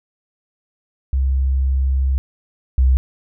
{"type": "tone pair in turn", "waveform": "sine", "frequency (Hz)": [66.5, 64.61], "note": ["C2", "C2"], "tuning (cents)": [29, -21], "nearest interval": "unison", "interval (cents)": 50, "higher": "first", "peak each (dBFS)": [-14, -10], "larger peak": "second", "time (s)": [[1.13, 2.18], [2.78, 2.97]], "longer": "first", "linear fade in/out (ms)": 0, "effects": []}